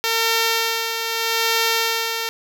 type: tone with tremolo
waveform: 5% pulse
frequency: 454.6 Hz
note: A#4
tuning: 43 cents flat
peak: -5 dBFS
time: 0.04-2.29 s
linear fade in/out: 0 ms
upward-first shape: sine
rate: 0.8 Hz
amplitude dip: 50%
effects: none